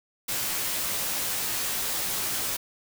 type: noise with comb filter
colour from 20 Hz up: white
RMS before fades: -29 dBFS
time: 0.28-2.57 s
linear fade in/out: 10 ms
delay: 14 ms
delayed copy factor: -0.7
effects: none